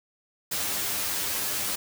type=noise with comb filter; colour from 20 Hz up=white; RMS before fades=-29 dBFS; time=0.51-1.76 s; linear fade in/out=10 ms; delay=10 ms; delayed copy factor=+0.5; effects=none